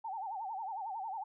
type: tone with vibrato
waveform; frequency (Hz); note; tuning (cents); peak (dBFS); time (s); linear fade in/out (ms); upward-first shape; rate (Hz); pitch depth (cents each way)
sine; 830.6; G#5; 0; -37; 0.04-1.24; 10; sine; 11; 180
effects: none